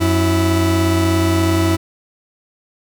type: tone pair together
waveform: 40% pulse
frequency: 91.2 / 327.9 Hz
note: F#2 / E4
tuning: -24 / -9 cents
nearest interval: octave + minor seventh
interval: 2215 cents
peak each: -15 dBFS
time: 0-1.77 s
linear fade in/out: 20 ms
effects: none